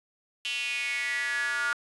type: tone with high-pass filter sweep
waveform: square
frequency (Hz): 130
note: C3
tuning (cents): -11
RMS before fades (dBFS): -30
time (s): 0.45-1.73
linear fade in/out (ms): 0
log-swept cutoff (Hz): 2900 to 1400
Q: 7.5
effects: resampled to 24000 Hz